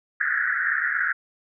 pink band-pass noise, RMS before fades -24 dBFS, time 0.2-1.13 s, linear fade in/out 10 ms, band 1400 to 1900 Hz, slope 96 dB/octave, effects none

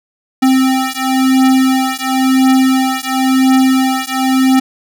square beating tone pair, 261.6 / 262.56 Hz, C4 / C4, 0 / +6 cents, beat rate 0.96 Hz, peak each -13 dBFS, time 0.42-4.6 s, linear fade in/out 10 ms, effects none

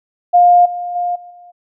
sine tone with level steps, 707 Hz, F5, 21 cents sharp, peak -5 / -20 / -15 / -33 / -37 dBFS, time 0.33-1.52 s, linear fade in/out 20 ms, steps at 0.65 / 0.95 / 1.15 / 1.3 s, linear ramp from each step 10 ms, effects none

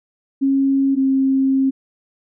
sine tone pair in turn, 272.2 / 267.8 Hz, C#4 / C4, -31 / +40 cents, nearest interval unison, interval 29 cents, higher first, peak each -13 dBFS, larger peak neither, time 0.41-0.96 / 0.96-1.71 s, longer second, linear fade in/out 20 ms, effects none

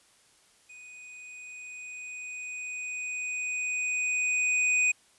square tone with level ramp, 2489 Hz, D#7, in tune, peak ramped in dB -47 to -22 dBFS, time 0.69-4.92 s, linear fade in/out 10 ms, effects white hiss -62 dBFS RMS until 5.18 s + resampled to 24000 Hz

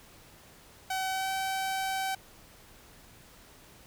sawtooth tone with pitch glide, 759 to 767.8 Hz, F#5 to G5, +44 to -36 cents, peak -26 dBFS, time 0.9-2.15 s, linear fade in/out 5 ms, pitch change +20 cents, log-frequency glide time 1.1-1.3 s, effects pink hiss -55 dBFS RMS until 3.86 s

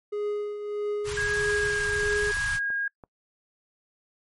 triangle tone with tremolo, 415.3 Hz, G#4, in tune, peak -23 dBFS, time 0.12-2.32 s, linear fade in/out 10 ms, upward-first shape triangle, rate 1.6 Hz, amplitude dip 60%
pink band-stop noise, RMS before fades -34 dBFS, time 1.04-2.6 s, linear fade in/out 50 ms, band 160 to 910 Hz, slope 48 dB/octave
sine tone with vibrato, 1639 Hz, G#6, 23 cents flat, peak -25 dBFS, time 1.17-2.88 s, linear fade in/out 5 ms, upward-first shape triangle, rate 1.1 Hz, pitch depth 13 cents each way
click train, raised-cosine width 1 ms, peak -31 dBFS, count 5, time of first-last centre 1.7-3.038 s, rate 2.99 Hz
effects noise-tail reverb RT60 0.1 s tail -24 dB re dry + MP3 48 kbps

